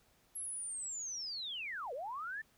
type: linear two-way sweep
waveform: sine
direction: down then up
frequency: 11300 to 466.2 to 1809 Hz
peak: -39 dBFS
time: 0.35-2.42 s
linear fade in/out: 10 ms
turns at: 1.93 s
effects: pink hiss -70 dBFS RMS until 2.57 s